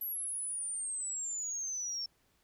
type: exponential sweep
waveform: sine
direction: down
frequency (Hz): 11840 to 5410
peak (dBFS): -34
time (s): 0.01-2.06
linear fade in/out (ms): 5
effects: tanh soft clip ceiling -30 dBFS + pink hiss -72 dBFS RMS until 2.43 s